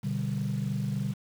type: chord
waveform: sine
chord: G major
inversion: first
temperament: equal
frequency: 123.47 / 146.83 / 196 Hz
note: B2 / D3 / G3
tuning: 0 / 0 / 0 cents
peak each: -31 dBFS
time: 0.03-1.14 s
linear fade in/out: 20 ms
effects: tanh soft clip ceiling -22 dBFS + 8-bit